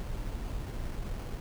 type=noise with sample-and-hold; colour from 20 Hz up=brown; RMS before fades=-36 dBFS; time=0-1.4 s; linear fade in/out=0 ms; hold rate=3675 Hz; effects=none